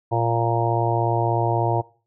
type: harmonic tone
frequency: 116.54 Hz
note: A#2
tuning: in tune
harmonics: 1 / 3 / 4 / 5 / 6 / 7 / 8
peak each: -23 / -26 / -29 / -29 / -25 / -29 / -26 dBFS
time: 0.11-1.82 s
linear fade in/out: 20 ms
effects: noise-tail reverb RT60 0.4 s tail -21 dB re dry